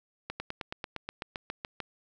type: slowing click train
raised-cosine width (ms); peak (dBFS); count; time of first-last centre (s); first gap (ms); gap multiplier
0.3; -19; 13; 0.3-1.803; 100; 1.04
effects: none